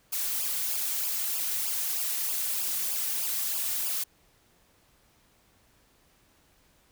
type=noise with flanger; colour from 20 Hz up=blue; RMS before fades=-30 dBFS; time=0.12-4.04 s; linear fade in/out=10 ms; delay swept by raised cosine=0.5 to 3.1 ms; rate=3.2 Hz; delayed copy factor=-0.85; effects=pink hiss -64 dBFS RMS until 6.91 s